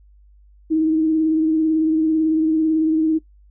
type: tone with vibrato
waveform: sine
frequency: 316.4 Hz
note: D#4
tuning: 29 cents sharp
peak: -14 dBFS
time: 0.7-3.19 s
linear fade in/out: 20 ms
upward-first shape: triangle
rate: 18 Hz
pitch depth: 36 cents each way
effects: noise-tail reverb RT60 0.1 s tail -18 dB re dry + added 50 Hz sine -47 dBFS peak until 3.5 s